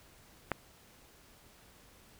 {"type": "click", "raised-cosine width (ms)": 0.5, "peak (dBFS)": -15, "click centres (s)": 0.517, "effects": ["pink hiss -60 dBFS RMS until 2.19 s"]}